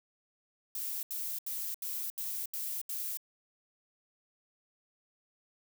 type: noise bursts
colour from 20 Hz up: violet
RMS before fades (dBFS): -37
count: 7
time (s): 0.75-3.172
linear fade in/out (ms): 2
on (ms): 280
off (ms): 77
effects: none